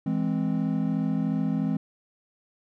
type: chord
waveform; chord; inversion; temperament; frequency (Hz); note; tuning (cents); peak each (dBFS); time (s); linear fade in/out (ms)
triangle; E augmented; none; equal; 164.81 / 207.7 / 261.6; E3 / G#3 / B#3; 0 / 0 / 0; -26; 0.06-1.77; 5
effects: none